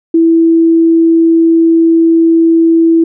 sine tone, 329.6 Hz, E4, in tune, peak -4 dBFS, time 0.14-3.04 s, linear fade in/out 5 ms, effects none

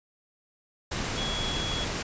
sine tone in noise, 3350 Hz, G#7, 14 cents sharp, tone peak -32 dBFS, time 1.17-1.85 s, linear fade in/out 10 ms, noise pink, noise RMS -31 dBFS, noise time 0.91-2.03 s, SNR -4 dB, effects resampled to 16000 Hz

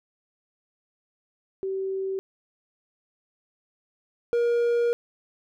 sine / triangle tone pair in turn, 384.3 / 473.7 Hz, G4 / A#4, -34 / +28 cents, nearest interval major third, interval 362 cents, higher second, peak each -26 / -18 dBFS, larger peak second, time 1.63-2.19 / 4.33-4.93 s, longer second, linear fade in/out 0 ms, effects none

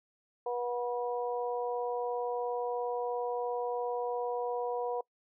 harmonic tone, 242.9 Hz, B3, 29 cents flat, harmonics 2 / 3 / 4, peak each -33 / -37 / -39 dBFS, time 0.46-5.01 s, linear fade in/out 5 ms, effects noise-tail reverb RT60 0.1 s tail -24 dB re dry

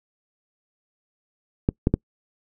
clicks, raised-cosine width 3 ms, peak -5 dBFS, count 3, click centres 1.689 / 1.871 / 1.94 s, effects noise-tail reverb RT60 0.1 s tail -26 dB re dry

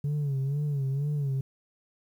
sine tone with vibrato, 141.2 Hz, C#3, 32 cents sharp, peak -23 dBFS, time 0.04-1.41 s, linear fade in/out 5 ms, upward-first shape sine, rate 2.1 Hz, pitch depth 92 cents each way, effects tanh soft clip ceiling -25 dBFS + 10-bit

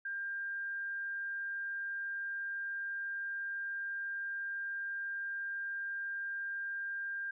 sine tone, 1597 Hz, G6, 32 cents sharp, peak -36 dBFS, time 0.05-7.31 s, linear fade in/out 5 ms, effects none

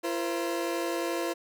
30% pulse tone cluster, 339.3 / 474.5 / 526 Hz, F4 / A#4 / C5, -50 / +31 / +9 cents, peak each -28 / -34 / -32 dBFS, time 0.03-1.34 s, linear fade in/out 20 ms, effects none

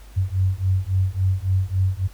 sine beating tone pair, 92.5 / 96.1 Hz, F#2 / G2, 0 / -34 cents, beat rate 3.6 Hz, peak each -21 dBFS, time 0.16-2.08 s, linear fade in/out 20 ms, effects added 50 Hz sine -41 dBFS peak until 2.13 s + pink hiss -51 dBFS RMS until 2.13 s

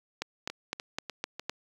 two click trains, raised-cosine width 0.2 ms, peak -20 / -14 dBFS, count 4 / 6, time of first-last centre 0.5-1.396 / 0.22-1.496 s, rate 3.35 / 3.92 Hz, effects high-pass 150 Hz 12 dB/octave + 8-bit

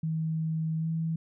sine tone with pitch glide, 159.8 to 162.5 Hz, D#3 to E3, +47 to -24 cents, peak -27 dBFS, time 0.03-1.16 s, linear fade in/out 5 ms, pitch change +29 cents, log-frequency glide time 0.78-0.88 s, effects none

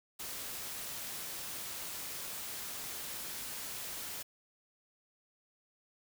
white noise, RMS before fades -42 dBFS, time 0.19-4.23 s, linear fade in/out 10 ms, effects none

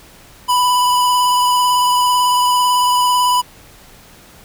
square tone with vibrato, 991 Hz, B5, 6 cents sharp, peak -12 dBFS, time 0.48-3.42 s, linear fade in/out 20 ms, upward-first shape sine, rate 18 Hz, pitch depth 16 cents each way, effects pink hiss -43 dBFS RMS until 4.44 s

